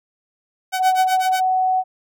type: tone with tremolo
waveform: sawtooth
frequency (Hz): 754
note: F#5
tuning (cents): +32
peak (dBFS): -15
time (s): 0.72-1.41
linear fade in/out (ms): 20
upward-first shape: sine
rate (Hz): 8.1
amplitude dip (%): 100
type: tone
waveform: sine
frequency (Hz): 747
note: F#5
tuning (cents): +16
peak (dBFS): -15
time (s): 0.76-1.84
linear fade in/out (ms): 50
effects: none